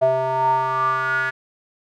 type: tone with band-pass filter sweep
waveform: square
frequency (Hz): 130.81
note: C3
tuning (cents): 0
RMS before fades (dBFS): -20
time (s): 0.01-1.31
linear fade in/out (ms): 20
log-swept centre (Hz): 660 to 1600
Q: 9.2
effects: none